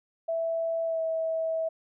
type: tone with pitch glide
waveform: sine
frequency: 659.3 to 648.3 Hz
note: E5 to E5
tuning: 0 to -29 cents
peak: -26 dBFS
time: 0.28-1.69 s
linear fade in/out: 10 ms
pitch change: -29 cents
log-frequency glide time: 0.85-1.01 s
effects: none